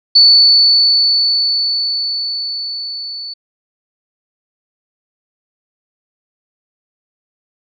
sine tone with level ramp, 4471 Hz, C#8, 14 cents sharp, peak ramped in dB -3 to -24 dBFS, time 0.15-3.34 s, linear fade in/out 10 ms, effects none

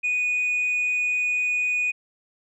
sine tone, 2474 Hz, D#7, 10 cents flat, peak -19 dBFS, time 0.03-1.92 s, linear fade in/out 20 ms, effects tanh soft clip ceiling -19 dBFS

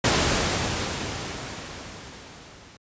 pink noise with level ramp, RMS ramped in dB -19 to -48 dBFS, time 0.04-2.77 s, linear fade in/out 5 ms, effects high-pass 60 Hz 12 dB/octave + resampled to 16000 Hz

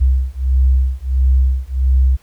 sine beating tone pair, 64.3 / 65.8 Hz, C2 / C2, -30 / +10 cents, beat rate 1.5 Hz, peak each -14 dBFS, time 0-2.17 s, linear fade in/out 20 ms, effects pink hiss -53 dBFS RMS until 2.22 s

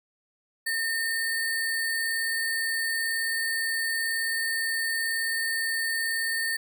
sine tone with sample-and-hold, 1819 Hz, A#6, 43 cents flat, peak -25 dBFS, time 0.66-6.57 s, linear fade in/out 10 ms, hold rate 6300 Hz, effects none

